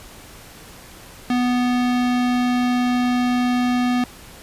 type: tone with low-pass filter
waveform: square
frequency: 246.9 Hz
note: B3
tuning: in tune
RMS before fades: -19 dBFS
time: 1.3-4.04 s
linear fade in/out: 2 ms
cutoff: 4100 Hz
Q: 0.85
effects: pink hiss -42 dBFS RMS until 4.42 s + resampled to 32000 Hz